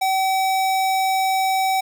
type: tone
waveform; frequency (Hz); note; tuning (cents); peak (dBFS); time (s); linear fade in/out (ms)
square; 764; G5; -45; -18; 0.01-1.81; 10
effects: none